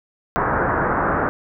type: low-pass noise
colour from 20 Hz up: white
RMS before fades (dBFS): -20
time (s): 0.36-1.29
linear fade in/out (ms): 0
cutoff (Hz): 1600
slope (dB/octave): 48
effects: none